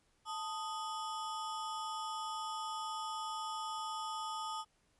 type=ring-modulated tone; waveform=square; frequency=1063 Hz; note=C6; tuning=27 cents sharp; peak=-36 dBFS; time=0.25-4.65 s; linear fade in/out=50 ms; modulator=182 Hz; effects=pink hiss -74 dBFS RMS until 4.99 s + resampled to 24000 Hz